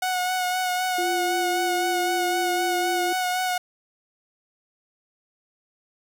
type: tone with vibrato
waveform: sawtooth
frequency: 733 Hz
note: F#5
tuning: 16 cents flat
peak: -19 dBFS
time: 0.02-3.58 s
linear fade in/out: 5 ms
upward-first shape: sine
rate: 3.9 Hz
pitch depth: 23 cents each way
type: tone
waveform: sine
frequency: 349.2 Hz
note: F4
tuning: in tune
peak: -26 dBFS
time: 0.98-3.13 s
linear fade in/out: 5 ms
effects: 8-bit